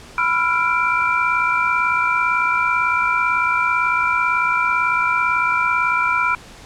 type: tone cluster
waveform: sine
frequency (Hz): 993 / 1347 / 1405 / 2349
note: B5 / E6 / F6 / D7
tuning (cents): +9 / +37 / +10 / 0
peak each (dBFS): -21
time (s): 0.18-6.35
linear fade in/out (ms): 2
effects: pink hiss -41 dBFS RMS until 6.65 s + low-pass 8000 Hz 12 dB/octave